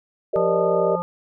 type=chord; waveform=sine; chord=Eb major seventh; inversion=first; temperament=equal with one note detuned; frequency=392 / 466.2 / 583.6 / 622.3 Hz; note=G4 / Bb4 / D5 / Eb5; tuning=0 / 0 / -11 / 0 cents; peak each=-23 dBFS; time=0.33-0.96 s; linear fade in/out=10 ms
type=harmonic tone; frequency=175.1 Hz; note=F3; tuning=5 cents sharp; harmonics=1 / 3 / 5 / 7; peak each=-29 / -29 / -29 / -29 dBFS; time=0.36-1.02 s; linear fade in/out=0 ms
effects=none